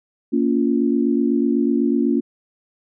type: chord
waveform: sine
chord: Bb minor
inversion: none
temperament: equal with one note detuned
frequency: 233.1 / 281.1 / 349.2 Hz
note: Bb3 / Db4 / F4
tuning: 0 / +24 / 0 cents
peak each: -19 / -19 / -22 dBFS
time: 0.32-2.21 s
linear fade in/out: 20 ms
effects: none